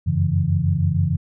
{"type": "tone cluster", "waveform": "sine", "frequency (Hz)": [89.8, 96.1, 139.1, 164.7], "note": ["F2", "G2", "C#3", "E3"], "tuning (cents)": [49, -34, 6, -1], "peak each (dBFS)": -22, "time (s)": [0.06, 1.17], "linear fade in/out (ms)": 20, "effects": []}